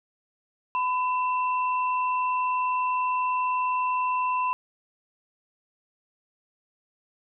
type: tone pair together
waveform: sine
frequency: 1005 / 2686 Hz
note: B5 / E7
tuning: +30 / +32 cents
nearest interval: octave + perfect fourth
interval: 1702 cents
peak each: -23 / -34 dBFS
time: 0.75-4.53 s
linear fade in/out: 0 ms
effects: none